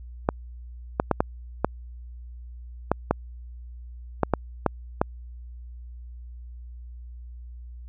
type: clicks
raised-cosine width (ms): 1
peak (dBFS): -5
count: 11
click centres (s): 0.289 / 0.999 / 1.113 / 1.205 / 1.646 / 2.916 / 3.11 / 4.233 / 4.337 / 4.663 / 5.015
effects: added 60 Hz sine -38 dBFS peak until 7.88 s